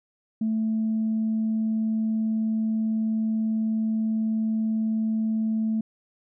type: tone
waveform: sine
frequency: 220.4 Hz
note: A3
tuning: 3 cents sharp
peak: -21 dBFS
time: 0.41-5.81 s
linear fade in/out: 5 ms
effects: tanh soft clip ceiling -18 dBFS